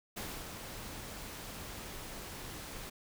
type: noise with ADSR envelope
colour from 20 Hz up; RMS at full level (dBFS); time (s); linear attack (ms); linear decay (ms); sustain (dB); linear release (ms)
pink; -40; 0.16-2.9; 14; 270; -5; 11
effects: none